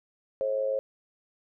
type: tone with amplitude modulation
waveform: sine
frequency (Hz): 538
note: C5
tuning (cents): +48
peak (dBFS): -22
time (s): 0.41-0.79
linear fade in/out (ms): 0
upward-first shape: sine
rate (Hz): 107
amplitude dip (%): 70
effects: none